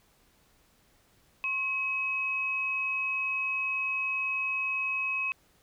sine tone pair together, 1072 / 2550 Hz, C6 / D#7, +42 / +42 cents, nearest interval octave + minor third, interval 1500 cents, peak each -38 / -28 dBFS, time 1.44-5.32 s, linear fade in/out 0 ms, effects pink hiss -65 dBFS RMS until 5.62 s

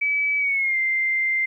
sine tone with pitch glide, 2292 to 2090 Hz, D7 to C7, -43 to -2 cents, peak -19 dBFS, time 0.01-1.46 s, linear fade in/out 10 ms, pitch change -159 cents, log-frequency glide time 0.38-0.78 s, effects 10-bit

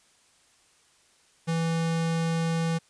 square tone, 164.81 Hz, E3, in tune, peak -25 dBFS, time 1.47-2.79 s, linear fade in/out 20 ms, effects white hiss -62 dBFS RMS until 2.89 s + resampled to 22050 Hz

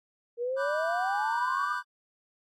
sine exponential sweep, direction up, 466.2 to 1244.5 Hz, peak -28 dBFS, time 0.37-1.76 s, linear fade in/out 50 ms
triangle chord, G major seventh, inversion first, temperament equal, 987.8 / 1174.7 / 1480 / 1568 Hz, B5 / D6 / F#6 / G6, 0 / 0 / 0 / 0 cents, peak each -34 dBFS, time 0.56-1.83 s, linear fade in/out 50 ms
effects AAC 48 kbps

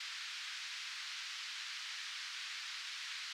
white band-pass noise, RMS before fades -45 dBFS, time 0-3.33 s, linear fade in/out 5 ms, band 1400 to 4900 Hz, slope 24 dB/octave, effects none

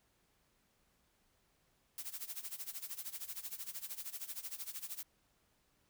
blue noise with tremolo, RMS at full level -42 dBFS, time 1.98-5.03 s, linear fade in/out 0 ms, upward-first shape sine, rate 13 Hz, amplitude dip 85%, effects pink hiss -75 dBFS RMS until 5.89 s

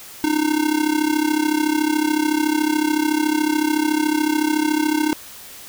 square tone with amplitude modulation, 305.9 Hz, D#4, 29 cents flat, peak -14 dBFS, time 0.24-5.13 s, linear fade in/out 0 ms, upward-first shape sine, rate 33.8 Hz, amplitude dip 80%, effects white hiss -39 dBFS RMS until 5.68 s

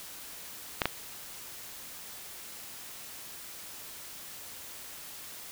clicks, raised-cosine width 0.3 ms, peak -9 dBFS, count 2, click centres 0.818 / 0.856 s, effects white hiss -45 dBFS RMS until 5.51 s

